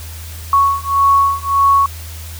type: beating tone pair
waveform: sine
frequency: 1108.7 / 1110.4 Hz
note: C#6 / C#6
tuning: 0 / +3 cents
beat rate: 1.7 Hz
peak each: -13 dBFS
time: 0.53-1.86 s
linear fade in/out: 2 ms
effects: added 81 Hz sine -28 dBFS peak until 2.39 s + white hiss -35 dBFS RMS until 2.39 s